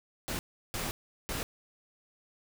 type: noise bursts at uneven times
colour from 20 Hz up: pink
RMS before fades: -35 dBFS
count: 3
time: 0.28-0.39 / 0.74-0.91 / 1.29-1.43 s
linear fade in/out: 0 ms
effects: none